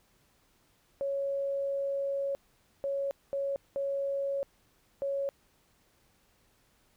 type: tone bursts at uneven times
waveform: sine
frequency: 554.4 Hz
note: C#5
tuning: in tune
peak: -29 dBFS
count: 5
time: 1.01-2.35 / 2.84-3.11 / 3.33-3.56 / 3.76-4.43 / 5.02-5.29 s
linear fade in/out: 0 ms
effects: pink hiss -68 dBFS RMS until 6.96 s